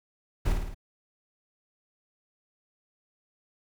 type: noise with echo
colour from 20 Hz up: brown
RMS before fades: -24 dBFS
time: 0.45-0.53 s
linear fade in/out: 10 ms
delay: 54 ms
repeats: 4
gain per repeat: -4 dB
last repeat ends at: 0.746 s
effects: none